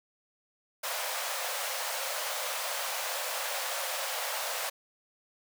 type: high-pass noise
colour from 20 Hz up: pink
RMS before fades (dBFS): -34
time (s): 0.83-4.7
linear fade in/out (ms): 10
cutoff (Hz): 500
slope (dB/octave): 96
effects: none